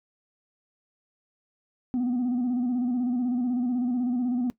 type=tone with vibrato; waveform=sine; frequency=246.9 Hz; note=B3; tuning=in tune; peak=-21 dBFS; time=1.94-4.5 s; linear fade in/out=0 ms; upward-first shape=square; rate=16 Hz; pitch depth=52 cents each way; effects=noise-tail reverb RT60 0.1 s tail -20 dB re dry + tanh soft clip ceiling -22 dBFS